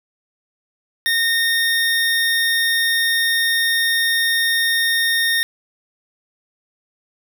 25% pulse tone, 1840 Hz, A#6, 23 cents flat, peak -12 dBFS, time 1.06-5.43 s, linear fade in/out 0 ms, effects none

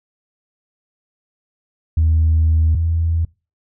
sine tone pair in turn, 79.9 / 82.57 Hz, D#2 / E2, +47 / +3 cents, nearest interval minor second, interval 56 cents, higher second, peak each -10 / -14 dBFS, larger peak first, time 1.97-2.75 / 2.75-3.25 s, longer first, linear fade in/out 5 ms, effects noise-tail reverb RT60 0.3 s tail -24 dB re dry + tanh soft clip ceiling -8 dBFS

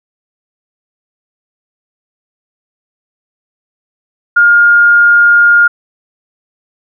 sine tone, 1416 Hz, F6, 23 cents sharp, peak -3 dBFS, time 4.36-5.68 s, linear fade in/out 10 ms, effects none

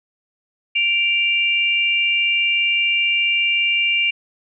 sine tone pair together, 2349 / 2794 Hz, D7 / F7, 0 / 0 cents, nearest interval minor third, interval 300 cents, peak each -18 / -18 dBFS, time 0.75-4.11 s, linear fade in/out 10 ms, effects none

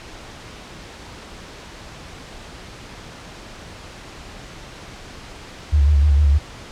sine tone with vibrato, 72.5 Hz, D2, 22 cents flat, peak -11 dBFS, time 5.72-6.39 s, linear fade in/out 20 ms, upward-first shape square, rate 6.5 Hz, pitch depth 55 cents each way, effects pink hiss -38 dBFS RMS until 6.71 s + low-pass 6000 Hz 12 dB/octave

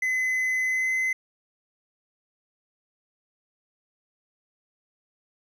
triangle tone with pitch glide, 2030 to 2046 Hz, B6 to C7, +47 to -39 cents, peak -21 dBFS, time 0.02-1.13 s, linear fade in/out 5 ms, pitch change +14 cents, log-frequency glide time 0.66-0.91 s, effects none

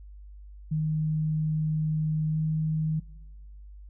sine tone with pitch glide, 155.56 to 156.91 Hz, D#3 to D#3, 0 to +15 cents, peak -24 dBFS, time 0.71-3 s, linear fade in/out 10 ms, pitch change +15 cents, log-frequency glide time 2.31-2.37 s, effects noise-tail reverb RT60 1.0 s tail -21 dB re dry + added 50 Hz sine -43 dBFS peak until 3.89 s

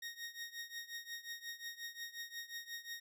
20% pulse tone with tremolo, 1864.7 Hz, A#6, in tune, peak -36 dBFS, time 0.02-3 s, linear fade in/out 5 ms, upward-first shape triangle, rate 5.6 Hz, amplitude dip 90%, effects none

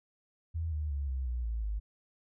sine tone with pitch steps, 81.8 / 75.88 / 70.39 / 65.3 / 60.58 / 56.19 / 52.13 Hz, E2 / D#2 / C#2 / C2 / B1 / A1 / G#1, -13 / -43 / +27 / -3 / -33 / +37 / +7 cents, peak -31 dBFS, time 0.54-1.8 s, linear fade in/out 20 ms, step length 180 ms, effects none

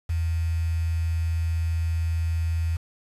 sine tone with quantisation, 82.41 Hz, E2, in tune, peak -22 dBFS, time 0.09-2.77 s, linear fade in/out 10 ms, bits 7, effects resampled to 32000 Hz

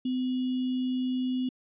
sine tone with sample-and-hold, 254.8 Hz, C4, 46 cents flat, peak -26 dBFS, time 0.05-1.49 s, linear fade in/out 5 ms, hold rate 3150 Hz, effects resampled to 8000 Hz

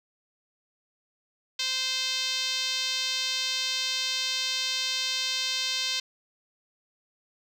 5% pulse tone with band-pass filter, 520 Hz, C5, 11 cents flat, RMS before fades -29 dBFS, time 1.59-6 s, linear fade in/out 5 ms, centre 3900 Hz, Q 1.6, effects none

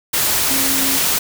sine tone in noise, 270.1 Hz, C#4, 45 cents flat, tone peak -24 dBFS, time 0.5-0.98 s, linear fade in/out 10 ms, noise white, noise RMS -17 dBFS, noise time 0.13-1.19 s, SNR -10 dB, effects none

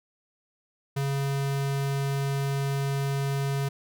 square tone, 138.59 Hz, C#3, in tune, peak -26 dBFS, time 0.96-3.69 s, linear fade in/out 10 ms, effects none

